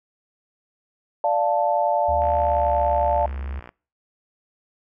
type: chord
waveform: sine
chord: D minor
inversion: none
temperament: equal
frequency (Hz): 587.3 / 698.5 / 880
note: D5 / F5 / A5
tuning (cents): 0 / 0 / 0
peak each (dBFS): -22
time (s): 1.24-3.26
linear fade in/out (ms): 2
type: tone with pitch glide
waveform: triangle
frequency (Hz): 74.2 to 69.23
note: D2 to C#2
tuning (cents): +18 to -2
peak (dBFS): -25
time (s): 2.08-3.6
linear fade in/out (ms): 10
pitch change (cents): -120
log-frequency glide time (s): 2.37-2.73
type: click train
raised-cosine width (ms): 0.5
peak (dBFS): -25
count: 90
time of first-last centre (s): 2.22-3.691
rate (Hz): 60.5
effects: noise-tail reverb RT60 0.4 s tail -25 dB re dry